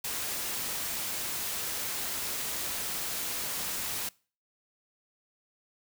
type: noise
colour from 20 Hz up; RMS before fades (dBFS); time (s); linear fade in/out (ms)
white; -34; 0.04-4.09; 5
effects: noise-tail reverb RT60 0.4 s tail -24 dB re dry